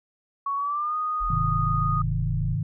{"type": "tone with pitch glide", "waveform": "sine", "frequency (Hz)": [1116, 1238.3], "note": ["C#6", "D#6"], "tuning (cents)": [11, -9], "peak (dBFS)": -24, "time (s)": [0.46, 2.02], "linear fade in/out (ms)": 5, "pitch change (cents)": 180, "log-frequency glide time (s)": [0.56, 0.96]}
{"type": "tone", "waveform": "sine", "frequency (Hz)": 41.27, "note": "E1", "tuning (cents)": 3, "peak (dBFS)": -28, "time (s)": [1.2, 2.56], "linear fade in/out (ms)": 20}
{"type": "chord", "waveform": "sine", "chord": "Ab major", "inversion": "none", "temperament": "equal with one note detuned", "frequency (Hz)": [103.83, 130.81, 157.37], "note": ["Ab2", "C3", "Eb3"], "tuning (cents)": [0, 0, 20], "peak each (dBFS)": -28, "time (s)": [1.3, 2.63], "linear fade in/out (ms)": 5}
{"effects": []}